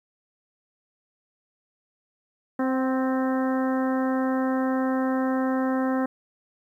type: harmonic tone with a mistuned harmonic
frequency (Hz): 261.6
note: C4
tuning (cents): 0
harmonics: 1 / 2 / 3 / 4 / 5 / 6 / 7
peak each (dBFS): -23 / -29 / -33 / -35 / -37 / -39 / -40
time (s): 2.59-6.06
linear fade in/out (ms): 5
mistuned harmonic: 3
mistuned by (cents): -22
effects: 10-bit